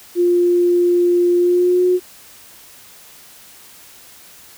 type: tone with pitch glide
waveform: sine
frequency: 351.4 to 362.7 Hz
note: F4 to F#4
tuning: +11 to -34 cents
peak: -11 dBFS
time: 0.15-2 s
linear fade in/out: 50 ms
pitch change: +55 cents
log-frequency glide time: 1.37-1.87 s
effects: white hiss -43 dBFS RMS until 4.57 s